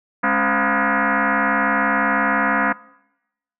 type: tone with frequency modulation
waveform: sine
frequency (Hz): 210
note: G#3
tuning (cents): +19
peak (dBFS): -15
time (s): 0.23-2.73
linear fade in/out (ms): 10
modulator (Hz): 243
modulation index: 7.1
effects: noise-tail reverb RT60 0.9 s tail -23 dB re dry